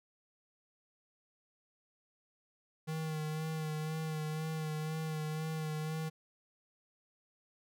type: tone with vibrato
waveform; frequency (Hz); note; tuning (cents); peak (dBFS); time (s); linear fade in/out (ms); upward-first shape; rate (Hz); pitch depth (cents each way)
square; 156.4; D#3; +9; -36; 2.87-6.1; 20; sine; 2; 28
effects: none